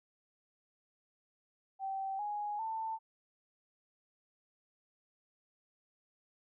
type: tone with pitch steps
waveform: sine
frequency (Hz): 775 / 830.6 / 890.2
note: G5 / G#5 / A5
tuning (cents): -20 / 0 / +20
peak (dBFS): -35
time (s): 1.79-2.99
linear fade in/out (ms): 50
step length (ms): 400
effects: none